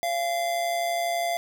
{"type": "tone with amplitude modulation", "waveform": "square", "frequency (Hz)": 687, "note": "F5", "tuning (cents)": -29, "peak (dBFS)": -23, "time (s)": [0.03, 1.37], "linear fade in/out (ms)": 0, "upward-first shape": "sine", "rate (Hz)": 132, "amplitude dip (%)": 45, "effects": []}